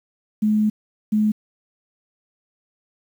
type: tone bursts at uneven times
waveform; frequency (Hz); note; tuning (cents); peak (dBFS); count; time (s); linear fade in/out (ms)
sine; 213.4; G#3; +47; -15; 2; 0.42-0.7 / 1.12-1.32; 10
effects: 8-bit